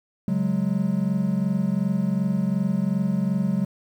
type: chord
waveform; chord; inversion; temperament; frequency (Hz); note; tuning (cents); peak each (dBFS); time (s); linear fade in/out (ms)
triangle; C# suspended fourth; none; equal; 138.59 / 185 / 207.7; C#3 / F#3 / G#3; 0 / 0 / 0; -27 / -21 / -23; 0.28-3.65; 2
effects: 9-bit